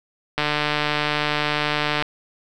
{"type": "click train", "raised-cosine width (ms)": 0.3, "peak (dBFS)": -5, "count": 246, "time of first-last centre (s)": [0.38, 2.024], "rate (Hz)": 149, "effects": []}